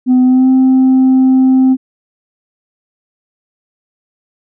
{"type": "tone with pitch glide", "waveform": "sine", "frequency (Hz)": [253.4, 260.8], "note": ["B3", "C4"], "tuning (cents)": [45, -5], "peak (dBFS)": -3, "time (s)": [0.06, 1.77], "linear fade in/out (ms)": 50, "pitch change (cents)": 50, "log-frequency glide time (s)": [0.23, 0.49], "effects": ["tanh soft clip ceiling -4 dBFS"]}